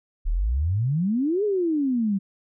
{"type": "exponential two-way sweep", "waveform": "sine", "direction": "up then down", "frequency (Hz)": [34.65, 430, 188.6], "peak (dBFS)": -20, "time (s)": [0.25, 2.19], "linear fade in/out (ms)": 20, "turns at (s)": 1.44, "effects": []}